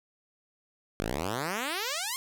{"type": "exponential sweep", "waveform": "5% pulse", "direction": "up", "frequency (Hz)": [46.21, 1094], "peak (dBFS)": -19, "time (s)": [1, 2.16], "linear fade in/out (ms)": 0, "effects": []}